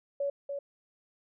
sine tone with echo, 563 Hz, C#5, 27 cents sharp, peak -28 dBFS, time 0.2-0.3 s, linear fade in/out 5 ms, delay 290 ms, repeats 1, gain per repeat -5 dB, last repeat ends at 0.59 s, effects none

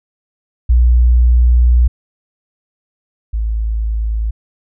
sine tone pair in turn, 60.3 / 54.63 Hz, B1 / A1, -41 / -12 cents, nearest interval major second, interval 171 cents, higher first, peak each -6 / -14 dBFS, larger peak first, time 0.69-1.88 / 3.33-4.31 s, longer first, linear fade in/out 10 ms, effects none

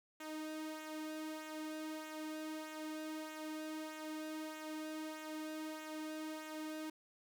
sawtooth tone with flanger, 311.1 Hz, D#4, in tune, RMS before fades -45 dBFS, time 0.2-6.9 s, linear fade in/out 5 ms, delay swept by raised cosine 0.2 to 2.3 ms, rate 1.6 Hz, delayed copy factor -0.55, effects none

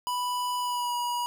square tone with pitch glide, 987.8 to 966.9 Hz, B5 to B5, 0 to -37 cents, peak -28 dBFS, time 0.07-1.26 s, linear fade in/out 0 ms, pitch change -37 cents, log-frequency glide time 0.59-0.94 s, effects none

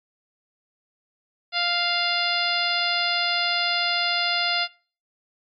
harmonic tone, 698.5 Hz, F5, in tune, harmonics 1 / 2 / 3 / 4 / 5 / 6 / 7, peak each -29 / -29 / -29 / -29 / -29 / -29 / -29 dBFS, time 1.52-4.68 s, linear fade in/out 50 ms, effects noise-tail reverb RT60 0.4 s tail -22 dB re dry + AAC 48 kbps

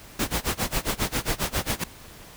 pink noise with tremolo, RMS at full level -24 dBFS, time 0.19-1.84 s, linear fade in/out 5 ms, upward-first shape sine, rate 7.4 Hz, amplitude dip 100%, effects pink hiss -46 dBFS RMS until 2.36 s

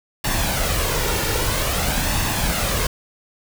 pink noise with flanger, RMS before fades -21 dBFS, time 0.24-2.87 s, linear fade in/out 5 ms, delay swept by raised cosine 1.1 to 2.2 ms, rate 0.51 Hz, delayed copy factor +0.5, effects none

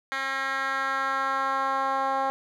10% pulse tone with band-pass filter sweep, 269.3 Hz, C#4, 50 cents flat, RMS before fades -27 dBFS, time 0.12-2.3 s, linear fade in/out 0 ms, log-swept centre 2100 to 830 Hz, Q 1.9, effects none

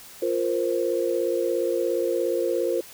sine chord, F suspended fourth, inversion none, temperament equal, 349.2 / 466.2 / 523.3 Hz, F4 / Bb4 / C5, 0 / 0 / 0 cents, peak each -26 dBFS, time 0.22-2.81 s, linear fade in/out 5 ms, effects white hiss -45 dBFS RMS until 2.93 s

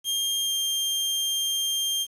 sawtooth tone with pitch glide, 3207 to 3189 Hz, G7 to G7, +39 to +29 cents, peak -21 dBFS, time 0.04-2.07 s, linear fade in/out 50 ms, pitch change -10 cents, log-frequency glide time 0.45-0.51 s, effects resampled to 32000 Hz + 8-bit

